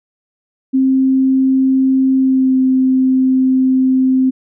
sine tone with pitch glide, 264.2 to 260.4 Hz, C4 to C4, +17 to -8 cents, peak -9 dBFS, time 0.73-4.31 s, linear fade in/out 20 ms, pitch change -25 cents, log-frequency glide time 2.17-2.57 s, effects none

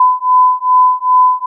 sine beating tone pair, 1006 / 1008.5 Hz, B5 / B5, +32 / +36 cents, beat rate 2.5 Hz, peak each -10 dBFS, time 0-1.46 s, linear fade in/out 5 ms, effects none

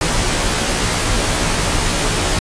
pink noise with comb filter, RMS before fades -17 dBFS, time 0.01-2.39 s, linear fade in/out 2 ms, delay 15 ms, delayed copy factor -1, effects resampled to 22050 Hz

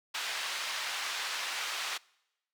white band-pass noise, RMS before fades -36 dBFS, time 0.14-1.98 s, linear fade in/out 10 ms, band 920 to 3900 Hz, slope 12 dB/octave, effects noise-tail reverb RT60 0.9 s tail -25 dB re dry

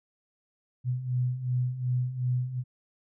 sine beating tone pair, 123.47 / 126.17 Hz, B2 / B2, 0 / +37 cents, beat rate 2.7 Hz, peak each -32 / -27 dBFS, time 0.84-2.64 s, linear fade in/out 50 ms, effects none

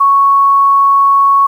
sine tone, 1108.7 Hz, C#6, in tune, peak -5 dBFS, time 0-1.47 s, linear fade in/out 10 ms, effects 7-bit

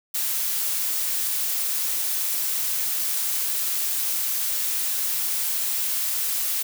blue noise, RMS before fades -25 dBFS, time 0.14-6.63 s, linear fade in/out 10 ms, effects none

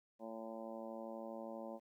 harmonic tone, 112.4 Hz, A2, 37 cents sharp, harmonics 2 / 3 / 4 / 5 / 6 / 7 / 8 / 9, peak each -50 / -53 / -58 / -48 / -55 / -56 / -57 / -60 dBFS, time 0.19-1.8 s, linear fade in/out 50 ms, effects 13-bit

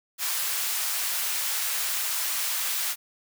white high-pass noise, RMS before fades -28 dBFS, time 0.18-2.96 s, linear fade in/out 50 ms, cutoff 940 Hz, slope 12 dB/octave, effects none

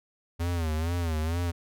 square tone with vibrato, 82.41 Hz, E2, in tune, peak -27 dBFS, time 0.39-1.52 s, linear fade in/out 20 ms, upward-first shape sine, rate 2.2 Hz, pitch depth 110 cents each way, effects none

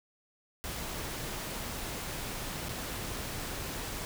pink noise with dropouts, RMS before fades -38 dBFS, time 0.64-4.05 s, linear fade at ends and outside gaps 0 ms, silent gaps 2.685-2.692 s, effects none

